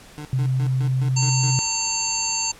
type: tone bursts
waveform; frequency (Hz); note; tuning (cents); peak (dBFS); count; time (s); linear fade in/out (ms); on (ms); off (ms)
25% pulse; 149.5; D3; +31; -28; 7; 0.18-1.503; 0; 69; 140
type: tone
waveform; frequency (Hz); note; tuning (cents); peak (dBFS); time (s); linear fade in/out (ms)
sine; 130; C3; -11; -18; 0.33-1.59; 0
type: harmonic tone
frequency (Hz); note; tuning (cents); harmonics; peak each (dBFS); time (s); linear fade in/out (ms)
910; A#5; -42; 1 / 3 / 5 / 7 / 8; -31 / -31 / -27 / -27 / -25; 1.16-2.52; 10
effects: pink hiss -46 dBFS RMS until 2.59 s + low-pass 11000 Hz 12 dB/octave